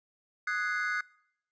triangle chord, Ab dominant seventh, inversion second, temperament equal, 1244.5 / 1480 / 1661.2 / 2093 Hz, Eb6 / Gb6 / Ab6 / C7, 0 / 0 / 0 / 0 cents, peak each -35 / -30 / -35 / -34 dBFS, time 0.47-1.01 s, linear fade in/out 5 ms, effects noise-tail reverb RT60 0.8 s tail -25 dB re dry + resampled to 16000 Hz

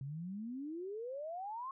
sine exponential sweep, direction up, 130.81 to 1098 Hz, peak -40 dBFS, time 0.01-1.71 s, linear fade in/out 2 ms, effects none

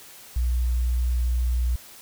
sine tone, 60.8 Hz, B1, 26 cents flat, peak -20 dBFS, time 0.36-1.76 s, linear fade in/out 5 ms, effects white hiss -46 dBFS RMS until 2.01 s

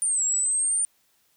sine linear two-way sweep, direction down then up, 9310 to 7540 to 9090 Hz, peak -21 dBFS, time 0.02-0.85 s, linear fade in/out 0 ms, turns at 0.24 s, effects white hiss -66 dBFS RMS until 1.36 s

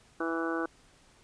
harmonic tone, 164.81 Hz, E3, in tune, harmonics 2 / 3 / 4 / 5 / 6 / 7 / 8 / 9, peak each -32 / -37 / -41 / -42 / -46 / -39 / -42 / -37 dBFS, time 0.2-0.66 s, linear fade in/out 5 ms, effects pink hiss -61 dBFS RMS until 1.23 s + resampled to 22050 Hz

